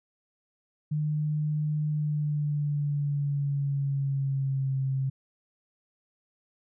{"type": "tone with pitch glide", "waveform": "sine", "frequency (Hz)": [151.3, 134.02], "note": ["D#3", "C3"], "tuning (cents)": [-48, 42], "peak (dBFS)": -25, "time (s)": [0.91, 5.1], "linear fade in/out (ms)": 10, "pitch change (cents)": -210, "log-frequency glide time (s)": [1.89, 4.77], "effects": []}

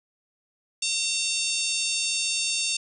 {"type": "harmonic tone", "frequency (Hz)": 909, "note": "A#5", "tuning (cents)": -44, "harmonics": [3, 4, 5, 6, 7, 8, 9, 10], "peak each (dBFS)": [-30, -31, -32, -33, -33, -34, -35, -35], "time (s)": [0.82, 2.77], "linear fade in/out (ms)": 5, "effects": []}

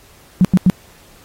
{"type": "tone bursts", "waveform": "sine", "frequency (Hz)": 183.3, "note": "F#3", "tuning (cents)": -16, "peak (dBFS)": -6, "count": 3, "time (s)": [0.41, 0.699], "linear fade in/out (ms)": 0, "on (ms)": 37, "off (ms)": 89, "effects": ["pink hiss -47 dBFS RMS until 1.24 s", "AAC 48 kbps"]}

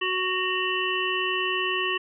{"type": "harmonic tone with a mistuned harmonic", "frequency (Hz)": 370, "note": "F#4", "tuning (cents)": 0, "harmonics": [1, 3, 5, 7, 8], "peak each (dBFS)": [-30, -30, -30, -30, -30], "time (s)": [0.01, 1.98], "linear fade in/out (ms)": 10, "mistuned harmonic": 7, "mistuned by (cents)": 77, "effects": []}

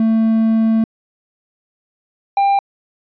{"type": "tone pair in turn", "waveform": "triangle", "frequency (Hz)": [223.1, 795], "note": ["A3", "G5"], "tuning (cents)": [24, 24], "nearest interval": "octave + minor seventh", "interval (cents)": 2200, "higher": "second", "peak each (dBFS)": -9, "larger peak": "neither", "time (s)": [[0, 0.84], [2.37, 2.59]], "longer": "first", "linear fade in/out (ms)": 2, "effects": ["resampled to 11025 Hz"]}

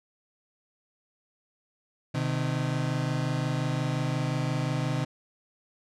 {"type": "tone pair together", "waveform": "35% pulse", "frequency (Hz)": [128.06, 153.7], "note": ["C3", "D#3"], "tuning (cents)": [-37, -21], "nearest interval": "minor third", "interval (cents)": 316, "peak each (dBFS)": [-27, -28], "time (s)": [2.14, 5.05], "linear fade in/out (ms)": 10, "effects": ["low-pass 7000 Hz 12 dB/octave"]}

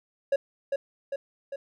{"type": "tone with echo", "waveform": "triangle", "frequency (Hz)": 554.4, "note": "C#5", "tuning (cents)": 0, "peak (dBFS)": -18, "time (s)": [0.32, 0.36], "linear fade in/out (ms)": 5, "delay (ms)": 400, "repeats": 3, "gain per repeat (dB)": -4, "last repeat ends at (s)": 1.56, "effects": []}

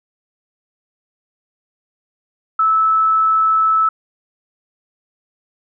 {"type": "tone", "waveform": "sine", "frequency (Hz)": 1307, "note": "E6", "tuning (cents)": -15, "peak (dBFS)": -11, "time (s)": [2.59, 3.89], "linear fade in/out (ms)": 5, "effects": []}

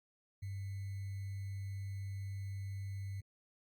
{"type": "tone with sample-and-hold", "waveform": "sine", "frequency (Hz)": 98, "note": "G2", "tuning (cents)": 0, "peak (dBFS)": -39, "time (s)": [0.42, 3.21], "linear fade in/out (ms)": 10, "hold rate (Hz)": 2100, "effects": ["Opus 48 kbps"]}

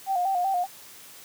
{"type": "tone with vibrato", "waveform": "sine", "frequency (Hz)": 744, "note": "F#5", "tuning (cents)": 9, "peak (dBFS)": -22, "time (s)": [0.06, 0.67], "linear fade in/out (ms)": 50, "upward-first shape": "square", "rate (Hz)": 5.2, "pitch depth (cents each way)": 73, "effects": ["white hiss -47 dBFS RMS until 1.24 s", "high-pass 80 Hz 12 dB/octave"]}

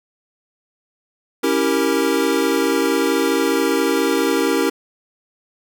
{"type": "chord", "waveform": "square", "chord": "C# diminished seventh", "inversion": "none", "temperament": "equal with one note detuned", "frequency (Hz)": [277.2, 327.5, 392, 466.2], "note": ["C#4", "E4", "G4", "Bb4"], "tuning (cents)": [0, -11, 0, 0], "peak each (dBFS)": -22, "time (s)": [1.43, 4.7], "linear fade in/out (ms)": 10, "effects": []}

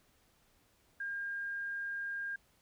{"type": "tone", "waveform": "sine", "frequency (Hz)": 1610, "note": "G6", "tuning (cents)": 46, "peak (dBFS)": -36, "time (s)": [1, 2.36], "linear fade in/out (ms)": 5, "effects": ["pink hiss -70 dBFS RMS until 2.61 s"]}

